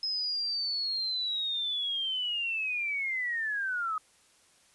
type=linear sweep; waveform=sine; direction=down; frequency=5140 to 1244 Hz; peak=-29 dBFS; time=0.03-3.98 s; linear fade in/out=2 ms; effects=white hiss -63 dBFS RMS until 4.74 s + resampled to 24000 Hz